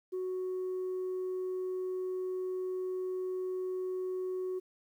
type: tone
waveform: sine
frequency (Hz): 370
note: F#4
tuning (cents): 0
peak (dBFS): -31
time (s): 0.12-4.6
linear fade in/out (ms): 20
effects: tanh soft clip ceiling -31 dBFS + 11-bit